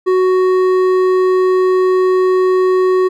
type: tone with hard clipping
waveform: sine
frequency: 370.9 Hz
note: F#4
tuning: 4 cents sharp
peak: -11 dBFS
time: 0.06-3.09 s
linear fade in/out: 20 ms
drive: 8 dB
effects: none